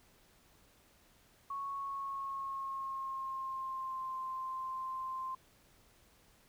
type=tone with pitch glide; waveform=sine; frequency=1106 to 1045.7 Hz; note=C#6 to C6; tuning=-4 to -1 cents; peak=-37 dBFS; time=1.5-5.35 s; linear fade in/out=5 ms; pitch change=-97 cents; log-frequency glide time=1.76-4.15 s; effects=pink hiss -66 dBFS RMS until 6.48 s